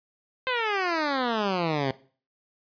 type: exponential sweep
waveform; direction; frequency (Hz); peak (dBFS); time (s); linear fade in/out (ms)
10% pulse; down; 523.3 to 129.9; -16; 0.47-1.91; 0
effects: noise-tail reverb RT60 0.4 s tail -18 dB re dry + resampled to 11025 Hz